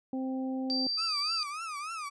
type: harmonic tone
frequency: 261.6 Hz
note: C4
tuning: in tune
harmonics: 1 / 2 / 3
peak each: -31 / -41 / -44 dBFS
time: 0.13-0.87 s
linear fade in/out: 2 ms
type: tone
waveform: sine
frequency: 4679 Hz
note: D8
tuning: 7 cents flat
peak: -29 dBFS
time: 0.7-1.43 s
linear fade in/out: 0 ms
type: tone with vibrato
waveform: 35% pulse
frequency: 1244.5 Hz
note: D#6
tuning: in tune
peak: -34 dBFS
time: 0.97-2.1 s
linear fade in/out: 20 ms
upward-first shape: triangle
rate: 3.4 Hz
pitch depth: 170 cents each way
effects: resampled to 24000 Hz